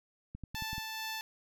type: clicks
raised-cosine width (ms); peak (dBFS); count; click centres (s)
5; -30; 6; 0.35 / 0.437 / 0.546 / 0.623 / 0.731 / 0.781
type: tone with tremolo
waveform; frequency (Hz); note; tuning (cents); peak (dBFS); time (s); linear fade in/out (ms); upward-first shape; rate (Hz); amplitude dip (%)
10% pulse; 880; A5; 0; -28; 0.55-1.21; 0; sine; 2.3; 25
effects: none